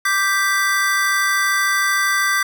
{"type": "chord", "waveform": "square", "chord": "G major", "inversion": "second", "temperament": "equal", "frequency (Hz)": [1174.7, 1568, 1975.5], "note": ["D6", "G6", "B6"], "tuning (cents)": [0, 0, 0], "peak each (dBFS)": [-22, -20, -21], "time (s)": [0.05, 2.43], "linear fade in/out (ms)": 5, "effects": []}